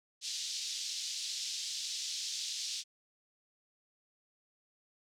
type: band-pass noise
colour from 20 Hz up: pink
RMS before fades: -39 dBFS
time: 0.21-2.84 s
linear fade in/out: 50 ms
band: 3700 to 6600 Hz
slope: 24 dB/octave
effects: none